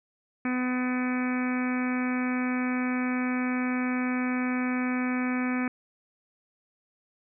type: harmonic tone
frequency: 251.6 Hz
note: B3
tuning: 32 cents sharp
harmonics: 1 / 2 / 3 / 4 / 5 / 6 / 7 / 8 / 9 / 10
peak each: -26 / -40 / -40 / -42 / -39 / -40 / -39 / -45 / -37 / -45 dBFS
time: 0.45-5.68 s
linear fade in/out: 2 ms
effects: none